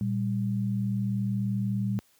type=tone pair together; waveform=sine; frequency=117.07 / 197.3 Hz; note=A#2 / G3; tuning=+8 / +11 cents; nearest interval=major sixth; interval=903 cents; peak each=-28 dBFS; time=0.01-1.99 s; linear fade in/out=0 ms; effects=white hiss -64 dBFS RMS until 2.19 s + high-pass 60 Hz 12 dB/octave